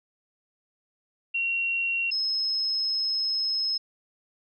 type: tone pair in turn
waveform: sine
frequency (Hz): 2742 / 5170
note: F7 / E8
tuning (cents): -32 / -34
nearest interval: major seventh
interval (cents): 1098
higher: second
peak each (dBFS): -24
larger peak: neither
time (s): 1.34-2.11 / 2.11-3.78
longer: second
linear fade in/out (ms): 10
effects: none